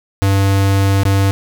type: tone with dropouts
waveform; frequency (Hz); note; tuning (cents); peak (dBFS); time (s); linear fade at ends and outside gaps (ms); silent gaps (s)
square; 98; G2; 0; -11; 0.22-1.31; 0; 1.034-1.053
effects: none